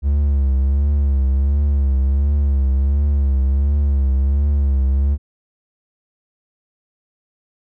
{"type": "tone with vibrato", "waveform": "triangle", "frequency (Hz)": 69.3, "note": "C#2", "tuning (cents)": 0, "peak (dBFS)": -11, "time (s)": [0.02, 5.18], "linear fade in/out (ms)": 50, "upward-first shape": "triangle", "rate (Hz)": 1.4, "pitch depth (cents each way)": 83, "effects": []}